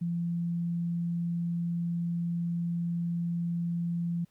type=tone; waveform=sine; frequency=170.9 Hz; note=F3; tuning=37 cents flat; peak=-28 dBFS; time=0.01-4.25 s; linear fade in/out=10 ms; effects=pink hiss -71 dBFS RMS until 4.3 s